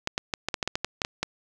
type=clicks; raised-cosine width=0.2 ms; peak=-9 dBFS; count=12; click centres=0.074 / 0.179 / 0.338 / 0.486 / 0.542 / 0.628 / 0.676 / 0.755 / 0.846 / 1.018 / 1.049 / 1.23 s; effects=none